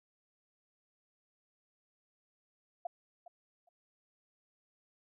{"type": "tone with echo", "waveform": "sine", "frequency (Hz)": 697, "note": "F5", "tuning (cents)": -4, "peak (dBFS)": -34, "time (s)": [2.85, 2.87], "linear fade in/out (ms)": 5, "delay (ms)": 410, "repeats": 2, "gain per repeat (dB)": -15, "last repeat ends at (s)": 3.69, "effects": []}